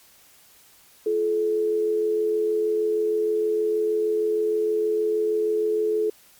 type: tone pair together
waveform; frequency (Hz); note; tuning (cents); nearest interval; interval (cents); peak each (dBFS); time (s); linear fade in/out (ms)
sine; 344 / 430.4; F4 / A4; -26 / -38; major third; 388; -29 / -20; 1.06-6.1; 5
effects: white hiss -54 dBFS RMS until 6.39 s + MP3 96 kbps